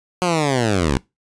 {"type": "linear sweep", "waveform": "10% pulse", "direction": "down", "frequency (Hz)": [183.9, 61.74], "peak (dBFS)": -8, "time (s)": [0.22, 0.97], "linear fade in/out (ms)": 0, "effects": ["noise-tail reverb RT60 0.2 s tail -22 dB re dry", "resampled to 22050 Hz"]}